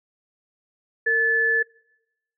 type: tone pair together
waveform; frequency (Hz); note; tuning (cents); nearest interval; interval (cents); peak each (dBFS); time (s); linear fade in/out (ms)
sine; 457.5 / 1735.3; A#4 / A6; -32 / -24; octave + major seventh; 2308; -26 / -18; 1.06-1.63; 10
effects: noise-tail reverb RT60 0.9 s tail -24 dB re dry